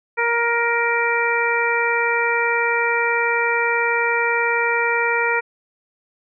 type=harmonic tone; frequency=469.2 Hz; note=A#4; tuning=11 cents sharp; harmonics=1 / 2 / 3 / 4 / 5; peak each=-23 / -23 / -23 / -23 / -23 dBFS; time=0.17-5.41 s; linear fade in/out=20 ms; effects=none